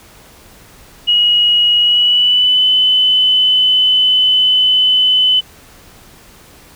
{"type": "tone with pitch glide", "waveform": "sine", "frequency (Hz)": [2899, 3019], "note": ["F#7", "F#7"], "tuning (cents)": [-36, 34], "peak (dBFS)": -8, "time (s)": [1.07, 5.41], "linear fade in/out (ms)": 20, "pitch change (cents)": 70, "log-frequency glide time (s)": [1.8, 2.65], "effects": ["pink hiss -42 dBFS RMS until 6.75 s"]}